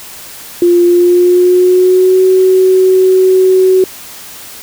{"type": "tone with pitch glide", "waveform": "sine", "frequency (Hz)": [349.2, 374.3], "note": ["F4", "F#4"], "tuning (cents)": [0, 20], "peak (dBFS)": -4, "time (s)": [0.62, 3.84], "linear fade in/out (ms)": 2, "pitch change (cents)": 120, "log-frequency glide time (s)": [0.85, 2.22], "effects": ["white hiss -30 dBFS RMS until 4.62 s"]}